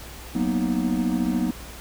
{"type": "chord", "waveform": "triangle", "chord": "B major seventh", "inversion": "second", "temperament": "equal", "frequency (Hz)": [185, 233.1, 246.9, 311.1], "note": ["F#3", "A#3", "B3", "D#4"], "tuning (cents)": [0, 0, 0, 0], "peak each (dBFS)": [-25, -25, -23, -26], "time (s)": [0.35, 1.51], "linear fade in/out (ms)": 5, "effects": ["added 60 Hz sine -41 dBFS peak until 1.8 s", "pink hiss -41 dBFS RMS until 1.8 s"]}